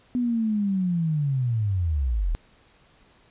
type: linear sweep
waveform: sine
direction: down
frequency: 249.9 to 36.71 Hz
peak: -21 dBFS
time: 0.15-2.35 s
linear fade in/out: 0 ms
effects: pink hiss -58 dBFS RMS until 3.3 s + resampled to 8000 Hz